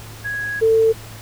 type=tone pair in turn; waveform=sine; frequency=1661.2 / 446.4 Hz; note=G#6 / A4; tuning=0 / +25 cents; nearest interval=octave + major seventh; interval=2275 cents; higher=first; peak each=-22 / -11 dBFS; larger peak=second; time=0.24-0.61 / 0.61-0.93 s; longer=first; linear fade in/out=20 ms; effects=added 109 Hz sine -37 dBFS peak until 1.21 s + pink hiss -39 dBFS RMS until 1.21 s